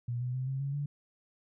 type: tone with pitch steps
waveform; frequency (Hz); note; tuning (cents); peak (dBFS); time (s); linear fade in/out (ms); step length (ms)
sine; 120.4 / 124.79 / 129.34 / 134.06 / 138.94 / 144.01; B2 / B2 / C3 / C3 / C#3 / D3; -44 / +18 / -20 / +42 / +4 / -34; -31; 0.08-0.86; 5; 130
effects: none